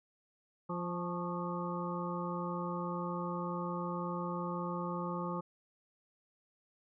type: harmonic tone with a mistuned harmonic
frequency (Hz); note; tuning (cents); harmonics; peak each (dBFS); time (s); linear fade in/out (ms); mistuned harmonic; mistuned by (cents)
174.61; F3; 0; 1 / 2 / 3 / 5 / 6 / 7; -38 / -43 / -43 / -44 / -43 / -44; 0.69-5.41; 10; 6; +85
effects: none

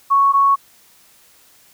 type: tone pair in turn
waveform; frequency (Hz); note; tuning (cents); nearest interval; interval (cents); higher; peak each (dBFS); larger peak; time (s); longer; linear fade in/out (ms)
sine; 1108.7 / 1108.7; C#6 / C#6; 0 / 0; unison; 0; neither; -10; neither; 0.1-0.33 / 0.33-0.56; neither; 20
effects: white hiss -51 dBFS RMS until 1.73 s

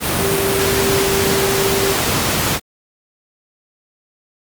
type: tone in noise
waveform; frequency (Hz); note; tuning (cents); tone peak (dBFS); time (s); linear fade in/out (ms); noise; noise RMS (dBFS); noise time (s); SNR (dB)
sine; 392; G4; 0; -17; 0.17-1.97; 50; pink; -17; 0-2.6; -3
effects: high-pass 80 Hz 12 dB/octave + Opus 32 kbps

